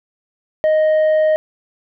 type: tone with tanh clipping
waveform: sine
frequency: 622 Hz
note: D#5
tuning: 1 cent flat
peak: -12 dBFS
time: 0.64-1.36 s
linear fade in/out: 0 ms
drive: 4 dB
effects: none